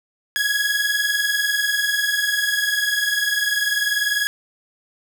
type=tone pair together; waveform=sawtooth; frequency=1657 / 1677.2 Hz; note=G#6 / G#6; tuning=-4 / +17 cents; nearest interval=unison; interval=21 cents; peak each=-18 dBFS; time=0.36-4.27 s; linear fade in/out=0 ms; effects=none